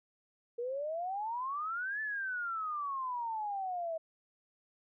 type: exponential two-way sweep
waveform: sine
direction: up then down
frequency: 465.6 to 1760 to 638 Hz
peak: -34 dBFS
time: 0.58-3.98 s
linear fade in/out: 10 ms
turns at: 2.01 s
effects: none